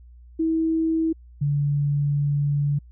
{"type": "tone pair in turn", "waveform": "sine", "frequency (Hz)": [323.4, 144.06], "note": ["E4", "D3"], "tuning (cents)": [-33, -33], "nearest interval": "octave + major second", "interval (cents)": 1400, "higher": "first", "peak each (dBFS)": -19, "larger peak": "neither", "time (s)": [[0.39, 1.13], [1.41, 2.79]], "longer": "second", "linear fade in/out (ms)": 10, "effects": ["added 60 Hz sine -44 dBFS peak until 2.91 s"]}